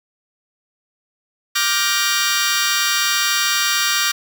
15% pulse chord, G minor seventh, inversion second, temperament just, 1176 / 1411.2 / 1568 / 1881.6 Hz, D6 / F6 / G6 / Bb6, +2 / +18 / 0 / +16 cents, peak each -16 dBFS, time 1.55-4.12 s, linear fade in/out 10 ms, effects none

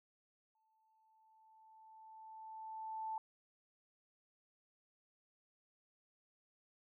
sine tone with exponential growth, 880 Hz, A5, in tune, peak -38 dBFS, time 0.55-3.18 s, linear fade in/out 2 ms, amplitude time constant 570 ms, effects none

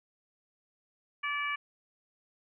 harmonic tone, 579 Hz, D5, 25 cents flat, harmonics 2 / 3 / 4 / 5, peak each -35 / -37 / -34 / -42 dBFS, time 1.23-1.56 s, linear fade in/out 10 ms, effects none

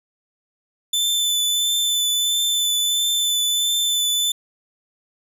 sawtooth tone with vibrato, 3520 Hz, A7, in tune, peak -15 dBFS, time 0.93-4.32 s, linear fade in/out 5 ms, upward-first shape triangle, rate 1.5 Hz, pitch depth 18 cents each way, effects none

